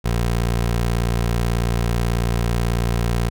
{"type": "tone", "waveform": "20% pulse", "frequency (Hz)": 58.27, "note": "A#1", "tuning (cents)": 0, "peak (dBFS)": -13, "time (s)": [0.04, 3.3], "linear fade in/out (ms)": 20, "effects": []}